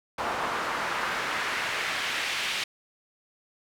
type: noise with band-pass filter sweep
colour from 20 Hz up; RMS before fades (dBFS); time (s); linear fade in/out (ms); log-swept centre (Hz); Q
pink; -30; 0.18-2.64; 5; 960 to 2900; 1.3
effects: none